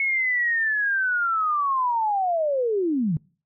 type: linear sweep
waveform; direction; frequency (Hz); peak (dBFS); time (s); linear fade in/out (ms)
sine; down; 2200 to 141.5; -20; 0-3.17; 2
effects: noise-tail reverb RT60 0.4 s tail -24 dB re dry